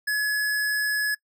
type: tone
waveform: square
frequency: 1697 Hz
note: G#6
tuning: 37 cents sharp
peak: -23 dBFS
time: 0.07-1.15 s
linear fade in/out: 10 ms
effects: noise-tail reverb RT60 0.1 s tail -25 dB re dry